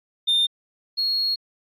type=tone pair in turn; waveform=sine; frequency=3619 / 4304 Hz; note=A7 / C8; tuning=+48 / +48 cents; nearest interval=minor third; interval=300 cents; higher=second; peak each=-14 / -19 dBFS; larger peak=first; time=0.27-0.47 / 0.97-1.36 s; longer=second; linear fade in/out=20 ms; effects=tanh soft clip ceiling -16 dBFS + AAC 48 kbps